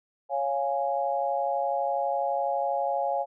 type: chord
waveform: sine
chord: Db major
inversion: none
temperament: equal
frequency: 554.4 / 698.5 / 830.6 Hz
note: Db5 / F5 / Ab5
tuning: 0 / 0 / 0 cents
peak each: -29 dBFS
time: 0.29-3.26 s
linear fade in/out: 50 ms
effects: none